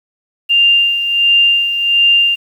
sine tone with tremolo, 2794 Hz, F7, in tune, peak -6 dBFS, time 0.49-2.36 s, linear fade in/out 20 ms, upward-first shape sine, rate 1.4 Hz, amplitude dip 60%, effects 7-bit

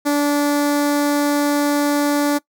sawtooth tone with notch filter, 290 Hz, D4, 22 cents flat, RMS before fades -17 dBFS, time 0.05-2.39 s, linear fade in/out 20 ms, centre 2800 Hz, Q 1.5, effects noise-tail reverb RT60 0.1 s tail -21 dB re dry

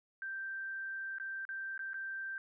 sine tone with dropouts, 1568 Hz, G6, in tune, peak -38 dBFS, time 0.22-2.38 s, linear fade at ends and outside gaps 1 ms, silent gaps 1.184-1.199 / 1.452-1.49 / 1.778-1.792 / 1.933-1.942 s, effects none

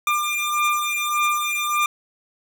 25% pulse beating tone pair, 1196 / 1197.7 Hz, D6 / D6, +31 / +34 cents, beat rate 1.7 Hz, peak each -19 dBFS, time 0.07-1.86 s, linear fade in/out 2 ms, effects none

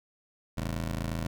20% pulse ring-modulated tone, 82.4 Hz, E2, in tune, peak -23 dBFS, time 0.57-1.27 s, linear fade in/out 5 ms, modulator 27 Hz, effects none

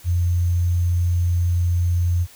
sine tone with sample-and-hold, 87.31 Hz, F2, in tune, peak -16 dBFS, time 0.04-2.27 s, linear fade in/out 50 ms, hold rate 6300 Hz, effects white hiss -47 dBFS RMS until 2.35 s

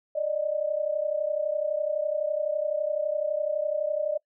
sine tone pair together, 584 / 615.9 Hz, D5 / D#5, -10 / -18 cents, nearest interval minor second, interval 92 cents, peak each -28 / -27 dBFS, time 0.15-4.18 s, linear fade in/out 10 ms, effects noise-tail reverb RT60 0.1 s tail -24 dB re dry

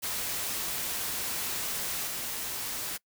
white noise with level steps, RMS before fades -33 / -35 dBFS, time 0.02-2.98 s, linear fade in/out 20 ms, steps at 2.07 s, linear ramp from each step 2 ms, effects noise-tail reverb RT60 0.1 s tail -23 dB re dry

